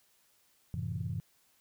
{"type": "chord", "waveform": "sine", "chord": "F# half-diminished seventh", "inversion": "none", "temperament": "just", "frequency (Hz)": [92.5, 111, 133.2, 166.5], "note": ["F#2", "A2", "C3", "E3"], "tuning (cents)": [0, 16, 31, 18], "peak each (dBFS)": [-38, -38, -39, -39], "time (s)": [0.74, 1.2], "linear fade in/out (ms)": 0, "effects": ["tanh soft clip ceiling -24 dBFS", "white hiss -69 dBFS RMS until 1.6 s"]}